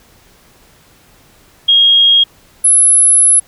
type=tone pair in turn; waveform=sine; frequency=3263 / 10975 Hz; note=G#7 / F9; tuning=-31 / -31 cents; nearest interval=octave + major sixth; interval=2100 cents; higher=second; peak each=-5 dBFS; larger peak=neither; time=1.68-2.24 / 2.64-3.4 s; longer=second; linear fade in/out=10 ms; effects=pink hiss -47 dBFS RMS until 3.47 s